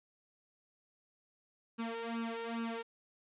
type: tone with flanger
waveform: sawtooth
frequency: 230 Hz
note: A#3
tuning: 23 cents flat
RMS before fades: -39 dBFS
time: 1.78-2.83 s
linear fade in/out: 20 ms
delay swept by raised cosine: 0.73 to 2.23 ms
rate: 2.4 Hz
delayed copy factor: +0.85
effects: resampled to 8000 Hz + 12-bit